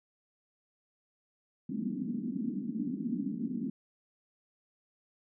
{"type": "band-pass noise", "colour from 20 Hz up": "white", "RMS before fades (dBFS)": -35, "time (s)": [1.69, 3.7], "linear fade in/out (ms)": 5, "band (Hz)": [190, 270], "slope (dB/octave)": 48, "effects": []}